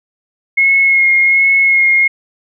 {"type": "tone with vibrato", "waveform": "sine", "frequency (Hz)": 2163, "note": "C#7", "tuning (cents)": -43, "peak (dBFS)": -7, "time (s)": [0.57, 2.08], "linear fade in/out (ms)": 10, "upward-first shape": "sine", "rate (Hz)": 1.3, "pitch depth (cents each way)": 19, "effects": []}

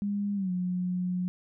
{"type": "tone with pitch glide", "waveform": "sine", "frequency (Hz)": [202.9, 180.76], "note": ["G#3", "F#3"], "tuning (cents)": [-40, -40], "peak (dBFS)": -27, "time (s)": [0.02, 1.28], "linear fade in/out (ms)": 0, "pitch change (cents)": -200, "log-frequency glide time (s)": [0.35, 0.51], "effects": []}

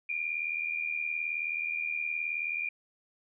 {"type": "tone pair together", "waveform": "sine", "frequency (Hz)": [2352, 2431], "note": ["D7", "D#7"], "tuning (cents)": [2, -41], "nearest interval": "minor second", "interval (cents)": 57, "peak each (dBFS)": [-35, -32], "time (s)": [0.09, 2.69], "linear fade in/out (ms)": 5, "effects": []}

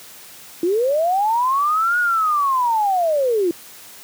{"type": "linear two-way sweep", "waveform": "sine", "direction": "up then down", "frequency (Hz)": [326, 1461, 326], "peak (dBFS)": -15, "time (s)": [0.63, 3.51], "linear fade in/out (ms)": 2, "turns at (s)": 1.99, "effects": ["white hiss -41 dBFS RMS until 4.03 s", "high-pass 100 Hz 12 dB/octave"]}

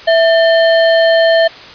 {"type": "tone with sample-and-hold", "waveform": "sine", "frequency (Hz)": 659.3, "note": "E5", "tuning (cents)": 0, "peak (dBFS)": -6, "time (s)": [0.07, 1.48], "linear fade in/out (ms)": 10, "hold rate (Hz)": 2450, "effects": ["white hiss -33 dBFS RMS until 1.74 s", "resampled to 11025 Hz"]}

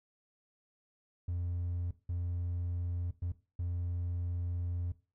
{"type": "tone bursts at uneven times", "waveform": "triangle", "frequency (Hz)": 87.6, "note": "F2", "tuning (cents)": 6, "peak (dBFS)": -30, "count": 4, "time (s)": [[1.28, 1.91], [2.09, 3.11], [3.22, 3.32], [3.59, 4.92]], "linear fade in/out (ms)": 5, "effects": ["noise-tail reverb RT60 0.3 s tail -17 dB re dry", "tanh soft clip ceiling -26 dBFS"]}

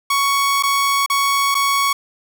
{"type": "tone with dropouts", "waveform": "sawtooth", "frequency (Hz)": 1114, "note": "C#6", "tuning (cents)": 8, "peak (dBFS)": -11, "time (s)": [0.1, 1.93], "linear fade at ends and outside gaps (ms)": 5, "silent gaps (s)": [[0.626, 0.634], [1.062, 1.099], [1.545, 1.55]], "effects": ["8-bit"]}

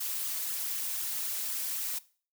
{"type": "noise with flanger", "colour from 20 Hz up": "blue", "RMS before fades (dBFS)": -34, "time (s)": [0, 1.99], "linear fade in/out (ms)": 10, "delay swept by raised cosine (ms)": [0.59, 4.79], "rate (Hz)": 3.9, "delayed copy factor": 0.7, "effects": ["noise-tail reverb RT60 0.4 s tail -19 dB re dry"]}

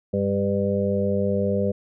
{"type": "harmonic tone with a mistuned harmonic", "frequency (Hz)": 99.7, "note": "G2", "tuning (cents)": 30, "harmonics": [1, 2, 4, 5, 6], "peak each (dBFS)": [-28, -24, -28, -25, -29], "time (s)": [0.13, 1.72], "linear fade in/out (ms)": 10, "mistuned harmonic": 1, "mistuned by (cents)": -31, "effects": []}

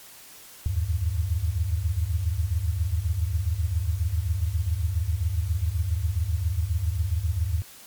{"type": "tone cluster", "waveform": "sine", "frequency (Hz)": [75.1, 82.5, 99.2], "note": ["D2", "E2", "G2"], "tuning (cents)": [39, 2, 21], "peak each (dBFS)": -27, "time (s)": [0.66, 7.62], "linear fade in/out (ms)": 0, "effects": ["white hiss -47 dBFS RMS until 7.86 s", "MP3 96 kbps"]}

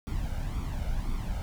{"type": "noise with flanger", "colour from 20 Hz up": "brown", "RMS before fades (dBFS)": -31, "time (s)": [0.07, 1.42], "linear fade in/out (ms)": 0, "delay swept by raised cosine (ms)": [0.87, 1.38], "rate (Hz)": 1.9, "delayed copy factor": 0.65, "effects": []}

